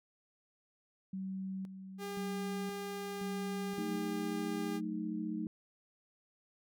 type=tone with tremolo; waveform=sine; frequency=190.6 Hz; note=G3; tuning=48 cents flat; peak=-37 dBFS; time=1.13-3.96 s; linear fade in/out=5 ms; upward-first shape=square; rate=0.96 Hz; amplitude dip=60%
type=tone; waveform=sawtooth; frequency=403 Hz; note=G4; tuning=48 cents sharp; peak=-36 dBFS; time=1.98-4.81 s; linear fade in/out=50 ms
type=chord; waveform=sine; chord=D# diminished; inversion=first; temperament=equal; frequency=185 / 220 / 311.1 Hz; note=F#3 / A3 / D#4; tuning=0 / 0 / 0 cents; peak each=-41 / -39 / -39 dBFS; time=3.78-5.47 s; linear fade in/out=2 ms
effects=none